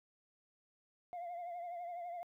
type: tone with vibrato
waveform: sine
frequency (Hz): 698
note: F5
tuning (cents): -1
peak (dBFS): -39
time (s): 1.13-2.23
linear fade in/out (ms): 0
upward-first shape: triangle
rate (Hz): 12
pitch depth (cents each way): 62
effects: tanh soft clip ceiling -40 dBFS + 13-bit